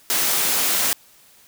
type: high-pass noise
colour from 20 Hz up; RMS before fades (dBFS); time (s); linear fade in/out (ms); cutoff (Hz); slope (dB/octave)
white; -20; 0.1-0.93; 0; 190; 12
effects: white hiss -52 dBFS RMS until 1.47 s